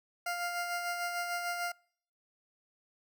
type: tone with tremolo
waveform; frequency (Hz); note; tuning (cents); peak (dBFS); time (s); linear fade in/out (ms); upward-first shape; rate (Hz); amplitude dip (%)
20% pulse; 700; F5; +4; -27; 0.26-1.72; 5; sine; 6.7; 40
effects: noise-tail reverb RT60 0.6 s tail -26 dB re dry